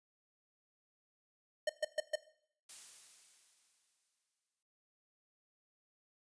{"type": "tone bursts", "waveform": "square", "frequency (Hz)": 612, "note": "D#5", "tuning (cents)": -29, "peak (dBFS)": -31, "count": 4, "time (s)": [1.67, 2.156], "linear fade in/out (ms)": 5, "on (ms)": 24, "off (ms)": 130}
{"type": "noise with exponential decay", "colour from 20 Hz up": "blue", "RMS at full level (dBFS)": -48, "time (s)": [2.69, 4.63], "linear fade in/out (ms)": 5, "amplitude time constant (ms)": 420}
{"effects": ["noise-tail reverb RT60 0.6 s tail -17 dB re dry", "resampled to 22050 Hz"]}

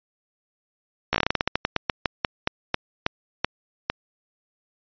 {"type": "slowing click train", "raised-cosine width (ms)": 0.3, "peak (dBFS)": -4, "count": 22, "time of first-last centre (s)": [1.13, 3.9], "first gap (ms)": 14, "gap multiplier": 1.19, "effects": ["resampled to 11025 Hz"]}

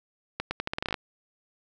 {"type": "accelerating click train", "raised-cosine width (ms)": 0.3, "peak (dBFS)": -13, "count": 12, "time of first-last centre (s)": [0.4, 0.942], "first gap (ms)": 110, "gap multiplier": 0.82, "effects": []}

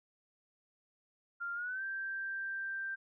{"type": "tone with pitch glide", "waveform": "sine", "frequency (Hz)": [1395, 1574.9], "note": ["F6", "G6"], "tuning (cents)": [-2, 8], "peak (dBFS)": -36, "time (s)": [1.4, 2.96], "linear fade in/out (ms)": 20, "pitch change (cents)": 210, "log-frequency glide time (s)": [1.54, 1.83], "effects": []}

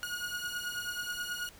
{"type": "beating tone pair", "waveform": "sawtooth", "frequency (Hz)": [1440, 1449.3], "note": ["F#6", "F#6"], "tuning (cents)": [-47, -36], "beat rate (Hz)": 9.3, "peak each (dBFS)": [-34, -35], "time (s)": [0.03, 1.49], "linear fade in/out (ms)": 0, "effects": ["pink hiss -55 dBFS RMS until 1.59 s"]}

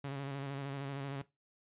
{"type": "tone with vibrato", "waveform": "sawtooth", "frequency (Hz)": 138.59, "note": "C#3", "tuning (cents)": 0, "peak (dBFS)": -34, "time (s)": [0.04, 1.22], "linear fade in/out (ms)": 5, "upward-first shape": "square", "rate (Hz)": 13, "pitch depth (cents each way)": 32, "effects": ["noise-tail reverb RT60 0.2 s tail -17 dB re dry", "resampled to 8000 Hz"]}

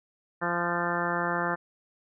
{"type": "harmonic tone with a mistuned harmonic", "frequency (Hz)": 173.1, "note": "F3", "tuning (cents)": -15, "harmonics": [1, 2, 3, 4, 5, 6, 7, 8, 9, 10], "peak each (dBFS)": [-35, -35, -35, -35, -35, -35, -35, -35, -35, -35], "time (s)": [0.41, 1.56], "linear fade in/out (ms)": 20, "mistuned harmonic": 10, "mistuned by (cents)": 36, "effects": []}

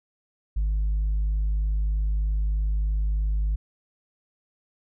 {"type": "tone", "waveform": "sine", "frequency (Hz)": 51.6, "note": "G#1", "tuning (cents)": -10, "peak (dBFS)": -19, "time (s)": [0.56, 3.56], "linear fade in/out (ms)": 10, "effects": ["tanh soft clip ceiling -20 dBFS"]}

